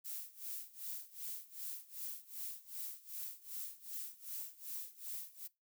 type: noise with tremolo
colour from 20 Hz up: violet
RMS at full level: -43 dBFS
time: 0.04-5.48 s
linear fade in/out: 20 ms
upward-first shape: sine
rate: 2.6 Hz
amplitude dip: 90%
effects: noise-tail reverb RT60 0.2 s tail -20 dB re dry